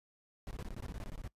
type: noise bursts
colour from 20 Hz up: brown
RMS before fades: -42 dBFS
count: 14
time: 0.47-1.276 s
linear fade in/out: 0 ms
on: 39 ms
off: 20 ms
effects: noise-tail reverb RT60 0.1 s tail -20 dB re dry + resampled to 32000 Hz